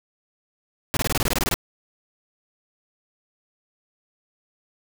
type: noise bursts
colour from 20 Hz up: pink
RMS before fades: -22 dBFS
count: 12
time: 0.94-1.541 s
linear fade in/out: 0 ms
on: 29 ms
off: 23 ms
effects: none